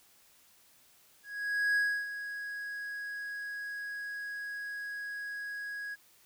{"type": "tone with ADSR envelope", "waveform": "triangle", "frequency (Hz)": 1658, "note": "G#6", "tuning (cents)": -3, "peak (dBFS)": -23, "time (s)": [1.23, 5.96], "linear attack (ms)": 530, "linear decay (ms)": 300, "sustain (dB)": -12, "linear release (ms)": 27, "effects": ["white hiss -63 dBFS RMS until 6.25 s"]}